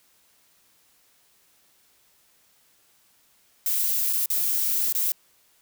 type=noise with dropouts; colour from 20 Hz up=violet; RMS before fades=-24 dBFS; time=3.66-5.12 s; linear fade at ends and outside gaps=1 ms; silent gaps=4.129-4.133 / 4.259-4.301 / 4.925-4.949 s; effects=white hiss -62 dBFS RMS until 5.61 s